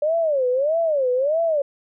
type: tone with vibrato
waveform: sine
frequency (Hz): 577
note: D5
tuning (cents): -31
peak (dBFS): -17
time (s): 0.02-1.62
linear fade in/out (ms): 5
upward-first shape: sine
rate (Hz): 1.6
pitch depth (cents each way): 260
effects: none